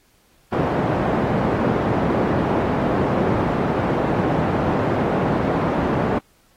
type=band-pass noise; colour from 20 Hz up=pink; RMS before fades=-20 dBFS; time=0.52-6.19 s; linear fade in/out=10 ms; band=130 to 910 Hz; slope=12 dB/octave; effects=pink hiss -59 dBFS RMS until 6.56 s + AAC 48 kbps